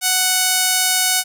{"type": "tone with band-pass filter", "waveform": "sawtooth", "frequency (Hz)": 741, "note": "F#5", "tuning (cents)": 2, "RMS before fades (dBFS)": -17, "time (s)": [0.01, 1.24], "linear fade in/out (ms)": 50, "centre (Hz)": 9600, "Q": 0.65, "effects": []}